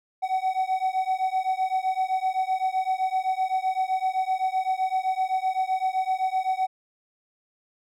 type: beating tone pair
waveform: triangle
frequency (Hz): 750 / 757.8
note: F#5 / F#5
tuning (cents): +23 / +41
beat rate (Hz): 7.8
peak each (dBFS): -24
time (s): 0.22-6.67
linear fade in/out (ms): 20
effects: none